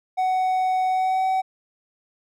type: tone with pitch glide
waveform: triangle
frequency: 746 to 756.9 Hz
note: F#5 to F#5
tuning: +14 to +39 cents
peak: -17 dBFS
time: 0.17-1.42 s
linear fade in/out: 20 ms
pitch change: +25 cents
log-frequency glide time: 0.88-1.25 s
effects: none